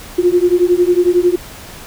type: beating tone pair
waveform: sine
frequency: 349.2 / 360.2 Hz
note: F4 / F#4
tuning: 0 / -46 cents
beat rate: 11 Hz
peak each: -12 dBFS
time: 0.18-1.36 s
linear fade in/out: 10 ms
effects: pink hiss -34 dBFS RMS until 1.86 s